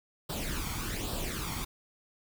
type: noise with flanger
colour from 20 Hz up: pink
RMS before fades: -35 dBFS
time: 0.29-1.65 s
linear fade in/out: 10 ms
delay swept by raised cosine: 0.23 to 0.91 ms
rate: 1.2 Hz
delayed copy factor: +0.65
effects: none